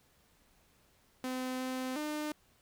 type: tone with pitch steps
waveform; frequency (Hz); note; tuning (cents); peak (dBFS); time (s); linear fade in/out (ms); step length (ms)
sawtooth; 256.2 / 257.7 / 301.8; C4 / C4 / D4; -36 / -26 / +47; -31; 1.24-2.32; 2; 360
effects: pink hiss -68 dBFS RMS until 2.61 s